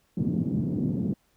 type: band-pass noise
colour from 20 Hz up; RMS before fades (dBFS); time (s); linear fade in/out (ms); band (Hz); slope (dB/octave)
white; -27; 0.17-1.14; 5; 120 to 260; 24
effects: pink hiss -68 dBFS RMS until 1.36 s